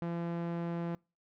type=tone with low-pass filter; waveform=sawtooth; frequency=170.1 Hz; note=F3; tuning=45 cents flat; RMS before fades=-36 dBFS; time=0.02-0.95 s; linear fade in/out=0 ms; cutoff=1600 Hz; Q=0.54; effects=noise-tail reverb RT60 0.3 s tail -26 dB re dry